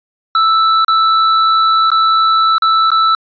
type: tone with dropouts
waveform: square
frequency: 1318.5 Hz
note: E6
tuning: in tune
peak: -9 dBFS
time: 0.35-3.15 s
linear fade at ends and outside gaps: 2 ms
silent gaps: 0.847-0.881 / 1.903-1.916 / 2.582-2.621 / 2.904-2.916 s
effects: resampled to 11025 Hz

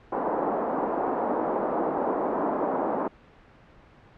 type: band-pass noise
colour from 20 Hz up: white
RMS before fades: -27 dBFS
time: 0.12-3.08 s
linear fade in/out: 5 ms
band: 230 to 920 Hz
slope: 24 dB/octave
effects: pink hiss -53 dBFS RMS until 4.17 s + low-pass 2000 Hz 12 dB/octave

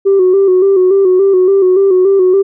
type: tone with vibrato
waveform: sine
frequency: 380 Hz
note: F#4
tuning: 46 cents sharp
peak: -4 dBFS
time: 0.05-2.43 s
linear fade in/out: 20 ms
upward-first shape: square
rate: 3.5 Hz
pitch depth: 56 cents each way
effects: tanh soft clip ceiling -2 dBFS

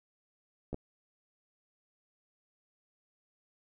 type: clicks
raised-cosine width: 2 ms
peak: -24 dBFS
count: 2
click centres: 0.73 / 0.744 s
effects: none

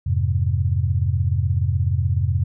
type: chord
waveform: sine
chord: F minor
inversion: none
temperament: equal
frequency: 87.31 / 103.83 / 130.81 Hz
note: F2 / Ab2 / C3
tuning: 0 / 0 / 0 cents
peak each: -20 / -22 / -23 dBFS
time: 0.06-2.44 s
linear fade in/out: 10 ms
effects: none

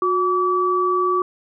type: tone pair together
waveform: sine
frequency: 363.2 / 1149.4 Hz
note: F#4 / D6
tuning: -32 / -38 cents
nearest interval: octave + minor sixth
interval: 1994 cents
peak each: -20 / -18 dBFS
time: 0.02-1.22 s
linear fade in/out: 2 ms
effects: none

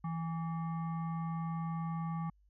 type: tone with frequency modulation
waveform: sine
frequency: 164.81 Hz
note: E3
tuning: in tune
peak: -34 dBFS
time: 0.04-2.3 s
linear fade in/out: 5 ms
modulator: 986 Hz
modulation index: 0.56
effects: added 50 Hz sine -64 dBFS peak until 2.49 s

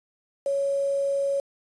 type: tone with quantisation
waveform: sine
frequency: 556 Hz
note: C#5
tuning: 5 cents sharp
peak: -22 dBFS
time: 0.46-1.4 s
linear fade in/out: 2 ms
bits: 7
effects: resampled to 22050 Hz

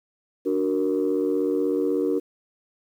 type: chord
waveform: sine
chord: D augmented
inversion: none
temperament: equal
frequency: 293.7 / 370 / 466.2 Hz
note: D4 / F#4 / A#4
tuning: 0 / 0 / 0 cents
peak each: -24 dBFS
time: 0.45-2.2 s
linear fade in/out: 20 ms
effects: tanh soft clip ceiling -14 dBFS + 9-bit

